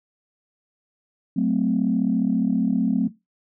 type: chord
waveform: sine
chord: F# diminished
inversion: none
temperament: equal with one note detuned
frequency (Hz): 185 / 220 / 259.4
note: F#3 / A3 / C4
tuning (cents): 0 / 0 / -15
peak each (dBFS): -22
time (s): 1.36-3.08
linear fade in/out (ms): 10
effects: noise-tail reverb RT60 0.2 s tail -17 dB re dry + tanh soft clip ceiling -10 dBFS